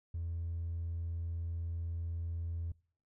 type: tone with hard clipping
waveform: sine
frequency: 84 Hz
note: E2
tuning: 33 cents sharp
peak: -36 dBFS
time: 0.14-2.72 s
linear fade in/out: 5 ms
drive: 1 dB
effects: noise-tail reverb RT60 0.5 s tail -24 dB re dry